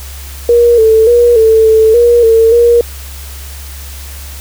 sine tone with pitch steps, 474.6 / 442.5 / 478.3 / 444.3 / 440.7 / 476 / 451.5 / 473.2 Hz, A#4 / A4 / A#4 / A4 / A4 / A#4 / A4 / A#4, +31 / +10 / +44 / +17 / +3 / +36 / +45 / +26 cents, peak -3 dBFS, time 0.49-2.81 s, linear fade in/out 2 ms, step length 290 ms, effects added 69 Hz sine -25 dBFS peak until 4.4 s + white hiss -31 dBFS RMS until 4.4 s

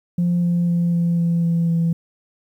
sine tone with pitch steps, 174.61 / 173.3 / 172.01 / 170.72 / 169.44 / 168.18 / 166.92 Hz, F3 / F3 / F3 / F3 / E3 / E3 / E3, 0 / -13 / -26 / -39 / +48 / +35 / +22 cents, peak -14 dBFS, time 0.18-1.93 s, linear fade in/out 5 ms, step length 250 ms, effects tanh soft clip ceiling -13 dBFS + 9-bit

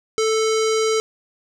square tone with low-pass filter, 440 Hz, A4, in tune, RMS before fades -19 dBFS, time 0.18-1 s, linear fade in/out 0 ms, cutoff 6600 Hz, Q 2.5, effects none

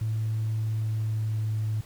sine tone with pitch glide, 110 to 108.42 Hz, A2 to A2, 0 to -25 cents, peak -24 dBFS, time 0.01-1.81 s, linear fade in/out 5 ms, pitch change -25 cents, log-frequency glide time 0.43-1.67 s, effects tanh soft clip ceiling -21 dBFS + pink hiss -52 dBFS RMS until 1.85 s

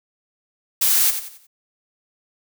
blue noise with echo, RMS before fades -17 dBFS, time 0.81-1.11 s, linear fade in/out 10 ms, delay 90 ms, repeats 4, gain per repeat -9 dB, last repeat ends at 1.47 s, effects none

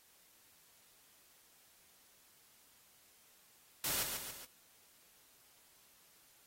white noise with echo, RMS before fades -36 dBFS, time 3.84-4.03 s, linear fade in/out 2 ms, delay 140 ms, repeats 3, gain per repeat -5 dB, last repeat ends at 4.45 s, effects white hiss -66 dBFS RMS until 6.46 s + AAC 48 kbps

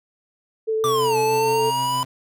sine tone with vibrato, 440 Hz, A4, in tune, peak -19 dBFS, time 0.67-1.71 s, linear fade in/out 20 ms, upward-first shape sine, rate 8.2 Hz, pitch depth 11 cents each way
30% pulse tone with tremolo, 130 Hz, C3, 11 cents flat, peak -27 dBFS, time 0.84-2.05 s, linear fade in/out 5 ms, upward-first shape sine, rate 6.4 Hz, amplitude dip 30%
square linear two-way sweep, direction down then up, 1193 to 856 to 1001 Hz, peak -21 dBFS, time 0.84-2.03 s, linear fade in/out 0 ms, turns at 1.18 s
effects none

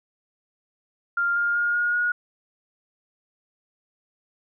sine tone with pitch steps, 1396.9 / 1409.1 / 1421.3 / 1433.7 / 1446.2 Hz, F6 / F6 / F6 / F6 / F#6, 0 / +15 / +30 / +45 / -40 cents, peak -20 dBFS, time 1.17-2.12 s, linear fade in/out 5 ms, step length 190 ms, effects none

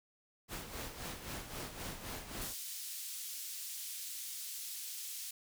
pink noise with tremolo, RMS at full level -42 dBFS, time 0.48-2.55 s, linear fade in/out 50 ms, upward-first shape sine, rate 3.8 Hz, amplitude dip 60%
white band-pass noise, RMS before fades -44 dBFS, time 2.41-5.31 s, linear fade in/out 5 ms, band 3500 to 16000 Hz, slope 12 dB/octave
effects none

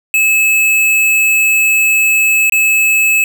square tone with dropouts, 2596 Hz, E7, 27 cents flat, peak -9 dBFS, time 0.14-3.24 s, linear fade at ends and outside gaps 1 ms, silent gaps 2.497-2.522 s, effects none

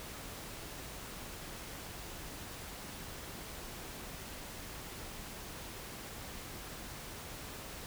silence, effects pink hiss -46 dBFS RMS until 7.86 s

